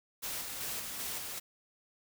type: noise with tremolo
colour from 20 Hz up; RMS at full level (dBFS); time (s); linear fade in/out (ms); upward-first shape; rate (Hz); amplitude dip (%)
white; -38; 0.22-1.4; 20; square; 2.6; 30
effects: none